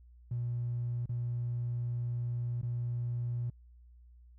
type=tone with dropouts; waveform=triangle; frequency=120 Hz; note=B2; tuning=49 cents flat; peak=-28 dBFS; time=0.31-3.5 s; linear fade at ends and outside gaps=5 ms; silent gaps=1.058-1.092 / 2.615-2.629 s; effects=tanh soft clip ceiling -29 dBFS + added 60 Hz sine -54 dBFS peak until 4.38 s